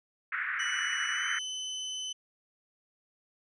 white band-pass noise, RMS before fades -33 dBFS, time 0.32-1.39 s, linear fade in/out 5 ms, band 1400 to 2000 Hz, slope 48 dB/octave
30% pulse tone with pitch glide, 2960 to 3029 Hz, F#7 to F#7, 0 to +40 cents, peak -32 dBFS, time 0.59-2.13 s, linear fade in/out 10 ms, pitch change +40 cents, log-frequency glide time 1.11-1.27 s
effects resampled to 22050 Hz

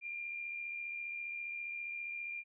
sine tone with amplitude modulation, 2395 Hz, D7, 33 cents sharp, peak -37 dBFS, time 0.01-2.44 s, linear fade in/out 50 ms, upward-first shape sine, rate 74.9 Hz, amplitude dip 45%, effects none

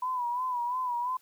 sine tone with vibrato, 987.8 Hz, B5, in tune, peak -28 dBFS, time 0.02-1.17 s, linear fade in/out 5 ms, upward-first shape sine, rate 2.9 Hz, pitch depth 66 cents each way, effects white hiss -64 dBFS RMS until 1.21 s

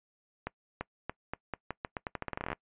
accelerating click train, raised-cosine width 0.5 ms, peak -19 dBFS, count 21, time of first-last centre 0.47-2.53 s, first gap 340 ms, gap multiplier 0.84, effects noise-tail reverb RT60 0.1 s tail -23 dB re dry + resampled to 8000 Hz

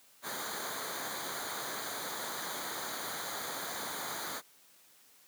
pink noise with comb filter, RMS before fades -39 dBFS, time 0.22-4.42 s, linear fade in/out 50 ms, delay 0.37 ms, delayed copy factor -0.8, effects white hiss -62 dBFS RMS until 5.27 s + high-pass 150 Hz 12 dB/octave

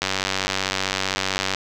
click train, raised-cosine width 0.2 ms, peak -4 dBFS, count 147, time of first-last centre 0.02-1.547 s, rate 95.6 Hz, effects none

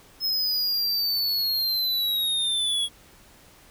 square linear sweep, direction down, 5180 to 3322 Hz, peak -23 dBFS, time 0.2-2.89 s, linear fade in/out 50 ms, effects pink hiss -53 dBFS RMS until 3.7 s

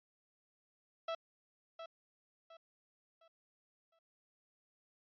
30% pulse tone with echo, 659 Hz, E5, 1 cent flat, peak -34 dBFS, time 1.08-1.15 s, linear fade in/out 5 ms, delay 710 ms, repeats 4, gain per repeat -9 dB, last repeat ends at 3.99 s, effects resampled to 11025 Hz

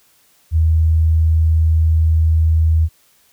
sine tone, 80.2 Hz, E2, 47 cents flat, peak -10 dBFS, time 0.51-2.89 s, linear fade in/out 50 ms, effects white hiss -55 dBFS RMS until 3.32 s

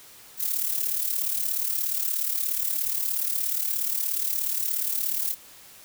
violet noise with amplitude modulation, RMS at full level -24 dBFS, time 0.37-5.36 s, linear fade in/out 50 ms, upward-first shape sine, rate 36.9 Hz, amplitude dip 65%, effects white hiss -49 dBFS RMS until 5.84 s

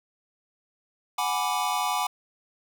square chord, G# half-diminished seventh, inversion third, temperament equal, 740 / 830.6 / 987.8 / 1174.7 Hz, F#5 / G#5 / B5 / D6, 0 / 0 / 0 / 0 cents, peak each -31 dBFS, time 1.18-2.07 s, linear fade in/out 5 ms, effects none

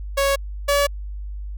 sawtooth tone pair in turn, 554 / 569.9 Hz, C#5 / C#5, -1 / +48 cents, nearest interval unison, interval 49 cents, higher second, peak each -13 / -12 dBFS, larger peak second, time 0.17-0.36 / 0.68-0.87 s, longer neither, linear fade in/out 10 ms, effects added 50 Hz sine -28 dBFS peak until 1.57 s

